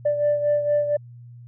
sine beating tone pair, 587.3 / 591.6 Hz, D5 / D5, 0 / +13 cents, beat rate 4.3 Hz, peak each -18 / -25 dBFS, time 0.05-0.97 s, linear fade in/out 10 ms, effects tanh soft clip ceiling -13 dBFS + added 120 Hz sine -40 dBFS peak until 1.47 s

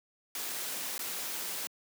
white noise with dropouts, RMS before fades -37 dBFS, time 0.35-1.67 s, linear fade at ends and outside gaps 1 ms, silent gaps 0.98-0.992 s, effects high-pass 200 Hz 12 dB/octave

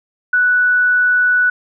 sine tone, 1480 Hz, F#6, in tune, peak -10 dBFS, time 0.33-1.5 s, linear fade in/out 5 ms, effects none

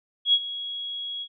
sine tone with ADSR envelope, 3322 Hz, G#7, in tune, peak -14 dBFS, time 0.25-1.28 s, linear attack 83 ms, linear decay 53 ms, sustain -16 dB, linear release 61 ms, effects none

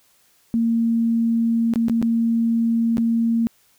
sine tone with dropouts, 230 Hz, A#3, 23 cents flat, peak -16 dBFS, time 0.54-3.47 s, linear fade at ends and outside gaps 0 ms, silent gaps 1.737-1.758 / 1.884-1.897 / 2.016-2.026 / 2.971-2.981 s, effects white hiss -59 dBFS RMS until 3.78 s

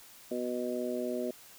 harmonic tone, 123.47 Hz, B2, in tune, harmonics 2 / 3 / 4 / 5, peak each -36 / -36 / -39 / -37 dBFS, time 0.31-1.31 s, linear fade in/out 5 ms, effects white hiss -54 dBFS RMS until 1.58 s

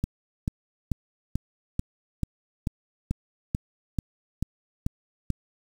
click train, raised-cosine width 5 ms, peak -13 dBFS, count 13, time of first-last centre 0.04-5.303 s, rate 2.28 Hz, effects 7-bit

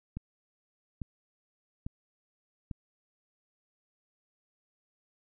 click train, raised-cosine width 5 ms, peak -24 dBFS, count 4, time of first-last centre 0.17-2.712 s, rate 1.18 Hz, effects none

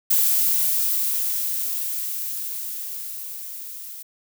violet noise with level ramp, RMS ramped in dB -18 to -37 dBFS, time 0.1-4.03 s, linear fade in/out 10 ms, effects none

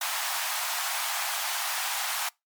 pink high-pass noise, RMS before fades -30 dBFS, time 0.01-2.29 s, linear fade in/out 5 ms, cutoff 720 Hz, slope 48 dB/octave, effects noise-tail reverb RT60 0.2 s tail -25 dB re dry + MP3 96 kbps

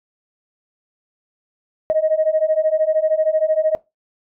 sine beating tone pair, 620 / 633 Hz, D#5 / D#5, -6 / +30 cents, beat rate 13 Hz, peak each -17 dBFS, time 1.9-3.75 s, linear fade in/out 0 ms, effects noise-tail reverb RT60 0.2 s tail -20 dB re dry + tanh soft clip ceiling -7 dBFS

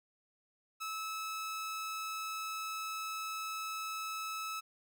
sawtooth tone, 1300 Hz, E6, 24 cents flat, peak -34 dBFS, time 0.8-4.61 s, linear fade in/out 20 ms, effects none

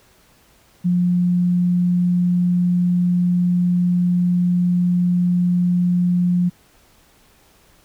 sine tone, 177.5 Hz, F3, 28 cents sharp, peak -14 dBFS, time 0.84-6.5 s, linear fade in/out 20 ms, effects pink hiss -54 dBFS RMS until 7.84 s

